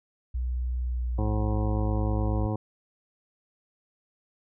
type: tone with pitch glide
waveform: sine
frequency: 61.74 to 57.27 Hz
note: B1 to A#1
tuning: 0 to -30 cents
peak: -26 dBFS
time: 0.34-2.47 s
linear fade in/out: 10 ms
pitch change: -130 cents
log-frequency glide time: 0.82-1.81 s
type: harmonic tone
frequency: 106.9 Hz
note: A2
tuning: 49 cents flat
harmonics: 1 / 2 / 3 / 4 / 5 / 7 / 8 / 9 / 10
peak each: -28 / -34 / -34 / -39 / -37 / -40 / -46 / -42 / -48 dBFS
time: 1.18-2.56 s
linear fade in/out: 5 ms
effects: none